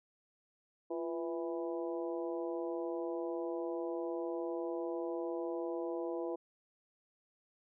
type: harmonic tone with a mistuned harmonic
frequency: 164.81 Hz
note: E3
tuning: in tune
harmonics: 2 / 3 / 4 / 5 / 6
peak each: -38 / -40 / -44 / -50 / -50 dBFS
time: 0.9-6.36 s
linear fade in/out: 10 ms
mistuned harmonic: 2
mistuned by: +69 cents
effects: none